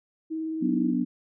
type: tone with vibrato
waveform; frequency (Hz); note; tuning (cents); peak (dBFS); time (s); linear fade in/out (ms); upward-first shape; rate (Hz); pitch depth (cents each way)
sine; 318.8; D#4; +42; -28; 0.3-0.93; 20; square; 19; 11
type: chord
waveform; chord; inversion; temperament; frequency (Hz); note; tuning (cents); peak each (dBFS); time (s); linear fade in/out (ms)
sine; B minor; second; equal; 185 / 246.9 / 293.7; F#3 / B3 / D4; 0 / 0 / 0; -30 / -25 / -28; 0.61-1.05; 20
effects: none